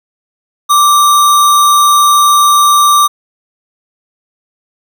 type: tone with sample-and-hold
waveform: sine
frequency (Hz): 1173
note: D6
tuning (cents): -2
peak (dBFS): -4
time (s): 0.69-3.08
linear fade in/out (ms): 20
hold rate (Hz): 4900
effects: none